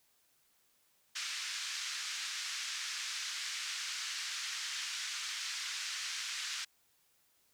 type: band-pass noise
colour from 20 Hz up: white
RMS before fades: -40 dBFS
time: 1.15-6.65 s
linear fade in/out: 10 ms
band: 1400 to 6400 Hz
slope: 24 dB/octave
effects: white hiss -72 dBFS RMS until 7.53 s